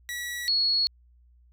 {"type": "tone pair in turn", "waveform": ["sawtooth", "sine"], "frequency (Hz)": [1936, 4346], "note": ["B6", "C#8"], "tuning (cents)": [-35, -35], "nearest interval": "octave + major second", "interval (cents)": 1400, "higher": "second", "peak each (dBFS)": [-28, -21], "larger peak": "second", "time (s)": [[0.09, 0.48], [0.48, 0.87]], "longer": "neither", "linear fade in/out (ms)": 0, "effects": ["added 60 Hz sine -55 dBFS peak until 1.52 s"]}